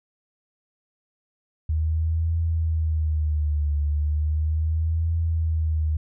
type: tone with vibrato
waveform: sine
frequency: 77.78 Hz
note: D#2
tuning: in tune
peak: -20 dBFS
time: 1.69-5.97 s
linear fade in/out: 5 ms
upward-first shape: triangle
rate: 0.36 Hz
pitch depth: 110 cents each way
effects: none